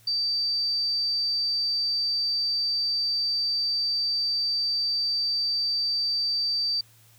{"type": "tone", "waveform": "sine", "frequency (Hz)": 4650, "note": "D8", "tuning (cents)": -18, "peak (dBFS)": -23, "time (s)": [0.07, 6.81], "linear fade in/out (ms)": 5, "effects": ["added 113 Hz sine -57 dBFS peak until 7.18 s", "white hiss -58 dBFS RMS until 7.18 s"]}